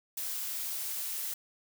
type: noise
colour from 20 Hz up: blue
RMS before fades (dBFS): -36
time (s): 0.17-1.34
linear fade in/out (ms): 5
effects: none